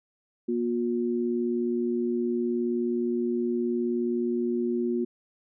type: tone pair together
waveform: sine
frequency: 239.3 / 358.5 Hz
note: A#3 / F4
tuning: +46 / +45 cents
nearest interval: perfect fifth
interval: 699 cents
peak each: -27 dBFS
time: 0.48-5.05 s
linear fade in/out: 10 ms
effects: none